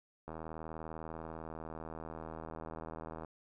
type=click train; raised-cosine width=1 ms; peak=-30 dBFS; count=239; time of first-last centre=0.28-3.248 s; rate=80.2 Hz; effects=none